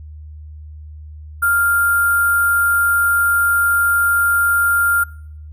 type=tone with sample-and-hold; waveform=sine; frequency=1396.9 Hz; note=F6; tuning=in tune; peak=-12 dBFS; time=1.42-5.04 s; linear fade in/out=10 ms; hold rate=11025 Hz; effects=noise-tail reverb RT60 0.7 s tail -25 dB re dry + added 76 Hz sine -32 dBFS peak until 5.52 s